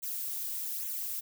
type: noise with flanger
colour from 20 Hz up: violet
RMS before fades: -36 dBFS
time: 0.02-1.21 s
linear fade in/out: 20 ms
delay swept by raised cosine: 0.2 to 3.1 ms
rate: 1.2 Hz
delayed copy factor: -0.55
effects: none